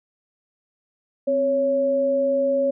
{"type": "tone pair together", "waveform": "sine", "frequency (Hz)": [261.6, 555.5], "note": ["C4", "C#5"], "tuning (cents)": [0, 4], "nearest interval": "octave + minor second", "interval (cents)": 1304, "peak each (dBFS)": [-27, -18], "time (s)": [1.27, 2.71], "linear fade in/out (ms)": 10, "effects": []}